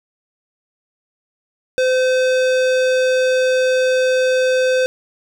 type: tone with hard clipping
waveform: sine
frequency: 513 Hz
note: C5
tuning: 34 cents flat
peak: -15 dBFS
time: 1.78-4.86 s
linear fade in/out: 0 ms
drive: 18 dB
effects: none